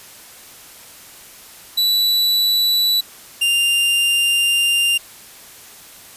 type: tone pair in turn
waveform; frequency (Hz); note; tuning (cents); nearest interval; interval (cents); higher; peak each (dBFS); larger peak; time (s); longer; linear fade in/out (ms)
45% pulse; 3951 / 2794; B7 / F7; 0 / 0; tritone; 600; first; -14; neither; 1.77-3.01 / 3.41-4.98; second; 10
effects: white hiss -41 dBFS RMS until 6.16 s + resampled to 32000 Hz